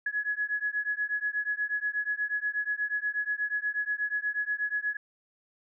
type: beating tone pair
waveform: sine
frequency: 1682 / 1690.3 Hz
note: G#6 / G#6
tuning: +22 / +30 cents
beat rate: 8.3 Hz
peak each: -31 dBFS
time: 0.06-4.97 s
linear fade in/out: 5 ms
effects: none